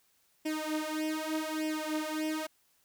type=tone with flanger; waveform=sawtooth; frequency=311.1 Hz; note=D#4; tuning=in tune; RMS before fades=-34 dBFS; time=0.45-2.47 s; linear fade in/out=10 ms; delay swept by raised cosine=0.37 to 6.07 ms; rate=0.83 Hz; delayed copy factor=+0.9; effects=white hiss -70 dBFS RMS until 2.84 s